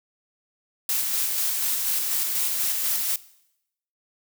blue noise with tremolo, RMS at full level -24 dBFS, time 0.89-3.16 s, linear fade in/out 2 ms, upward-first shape square, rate 4.1 Hz, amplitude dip 25%, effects noise-tail reverb RT60 0.8 s tail -19 dB re dry

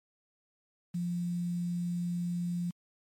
sine tone with quantisation, 174.61 Hz, F3, in tune, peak -30 dBFS, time 0.94-2.71 s, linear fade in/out 10 ms, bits 9, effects MP3 64 kbps

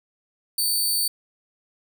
15% pulse tone, 4551 Hz, C#8, 45 cents sharp, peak -14 dBFS, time 0.58-1.08 s, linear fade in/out 5 ms, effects none

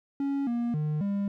triangle tone with pitch steps, 278.4 / 237.1 / 151.8 / 200.4 Hz, C#4 / A#3 / D#3 / G3, +8 / +30 / -42 / +38 cents, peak -24 dBFS, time 0.2-1.28 s, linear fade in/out 2 ms, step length 270 ms, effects none

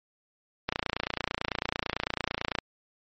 click train, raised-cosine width 0.3 ms, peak -11 dBFS, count 56, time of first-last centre 0.69-2.587 s, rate 29 Hz, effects MP3 32 kbps

